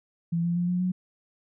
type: tone with pitch steps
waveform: sine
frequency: 168.5 / 171.94 / 175.45 / 179.04 / 182.69 Hz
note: E3 / F3 / F3 / F3 / F#3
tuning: +38 / -27 / +8 / +43 / -22 cents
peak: -23 dBFS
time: 0.32-0.92 s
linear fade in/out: 10 ms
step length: 120 ms
effects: none

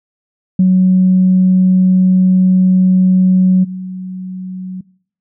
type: tone with level steps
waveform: sine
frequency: 185.3 Hz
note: F#3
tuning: 3 cents sharp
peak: -5 / -21 dBFS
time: 0.59-4.81 s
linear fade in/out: 5 ms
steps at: 3.63 s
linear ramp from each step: 20 ms
effects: noise-tail reverb RT60 0.6 s tail -22 dB re dry + tanh soft clip ceiling -1 dBFS

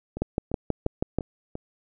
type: two click trains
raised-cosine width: 2 ms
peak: -20 / -10 dBFS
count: 5 / 7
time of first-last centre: 0.17-1.554 / 0.22-1.186 s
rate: 2.89 / 6.21 Hz
effects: none

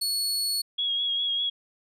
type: tone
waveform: sawtooth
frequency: 4388 Hz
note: C#8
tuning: 18 cents flat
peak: -22 dBFS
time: 0.01-0.62 s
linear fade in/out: 10 ms
type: tone with vibrato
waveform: sine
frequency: 3309 Hz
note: G#7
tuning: 7 cents flat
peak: -24 dBFS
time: 0.78-1.5 s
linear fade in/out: 10 ms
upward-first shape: sine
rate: 5 Hz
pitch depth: 27 cents each way
effects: resampled to 32000 Hz

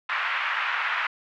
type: band-pass noise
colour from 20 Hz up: pink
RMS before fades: -27 dBFS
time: 0.09-1.07 s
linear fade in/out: 5 ms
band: 1100 to 2500 Hz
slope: 24 dB/octave
effects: none

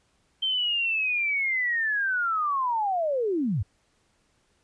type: linear sweep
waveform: sine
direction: down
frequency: 3136 to 80.1 Hz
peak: -23 dBFS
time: 0.42-3.63 s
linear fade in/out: 10 ms
effects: pink hiss -68 dBFS RMS until 4.63 s + resampled to 22050 Hz

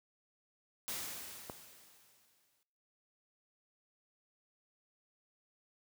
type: noise with exponential decay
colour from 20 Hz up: white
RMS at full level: -39 dBFS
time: 0.88-2.63 s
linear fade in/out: 0 ms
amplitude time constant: 380 ms
type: click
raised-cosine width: 1 ms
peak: -27 dBFS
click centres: 1.498 s
effects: noise-tail reverb RT60 0.8 s tail -20 dB re dry + high-pass 60 Hz 12 dB/octave

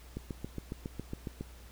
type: click train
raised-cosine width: 3 ms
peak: -24 dBFS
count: 10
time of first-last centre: 0.17-1.41 s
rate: 7.26 Hz
effects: added 60 Hz sine -50 dBFS peak until 1.71 s + pink hiss -57 dBFS RMS until 1.71 s

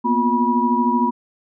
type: tone cluster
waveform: sine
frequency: 235.5 / 248.6 / 355.9 / 971 Hz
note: A#3 / B3 / F4 / B5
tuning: +18 / +12 / +33 / -30 cents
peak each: -20 / -21 / -27 / -18 dBFS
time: 0.04-1.11 s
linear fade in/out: 20 ms
effects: none

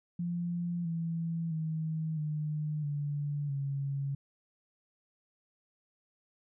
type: tone with pitch steps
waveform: sine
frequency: 173.2 / 165.76 / 158.64 / 151.83 / 145.31 / 139.07 Hz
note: F3 / E3 / D#3 / D#3 / D3 / C#3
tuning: -14 / +10 / +34 / -42 / -18 / +6 cents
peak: -31 dBFS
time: 0.19-4.15 s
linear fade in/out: 5 ms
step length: 660 ms
effects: none

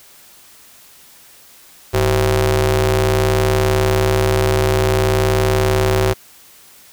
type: ring-modulated tone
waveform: sawtooth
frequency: 140.5 Hz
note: C#3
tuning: 24 cents sharp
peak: -6 dBFS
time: 1.93-6.14 s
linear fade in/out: 20 ms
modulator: 241 Hz
effects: white hiss -45 dBFS RMS until 6.92 s

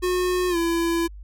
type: tone with pitch glide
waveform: square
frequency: 362.5 to 336.3 Hz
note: F#4 to E4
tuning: -35 to +35 cents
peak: -21 dBFS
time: 0.02-1.08 s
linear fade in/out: 20 ms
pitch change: -130 cents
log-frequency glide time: 0.49-0.57 s
effects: added 50 Hz sine -37 dBFS peak until 1.23 s

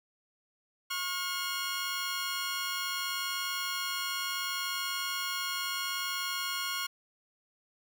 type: tone pair together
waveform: 15% pulse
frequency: 1089 / 1425.1 Hz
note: C#6 / F6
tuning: -31 / +35 cents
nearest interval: perfect fourth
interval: 466 cents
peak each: -29 / -28 dBFS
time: 0.9-6.87 s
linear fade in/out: 10 ms
effects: none

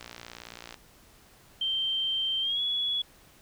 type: click train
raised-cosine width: 0.2 ms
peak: -24 dBFS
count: 44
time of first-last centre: 0.01-0.743 s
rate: 58.7 Hz
type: tone with pitch glide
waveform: sine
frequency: 3136 to 3381 Hz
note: G7 to G#7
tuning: 0 to +30 cents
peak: -26 dBFS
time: 1.61-3.02 s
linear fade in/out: 5 ms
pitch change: +130 cents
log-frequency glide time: 2.41-2.61 s
effects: pink hiss -57 dBFS RMS until 3.41 s

